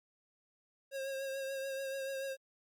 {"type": "tone with vibrato", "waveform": "square", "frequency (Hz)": 540, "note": "C#5", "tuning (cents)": -45, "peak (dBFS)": -38, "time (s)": [0.91, 2.37], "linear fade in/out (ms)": 50, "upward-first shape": "triangle", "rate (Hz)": 6.9, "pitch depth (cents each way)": 32, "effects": ["Opus 48 kbps"]}